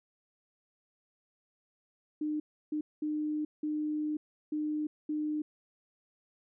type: tone bursts at uneven times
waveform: sine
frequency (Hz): 303.2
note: D#4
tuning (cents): -45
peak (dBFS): -30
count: 6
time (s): 2.21-2.4 / 2.72-2.81 / 3.02-3.45 / 3.63-4.17 / 4.52-4.87 / 5.09-5.42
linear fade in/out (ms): 5
effects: none